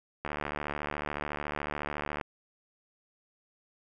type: click train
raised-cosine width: 0.5 ms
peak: -18 dBFS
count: 146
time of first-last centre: 0.25-2.212 s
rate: 73.9 Hz
effects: none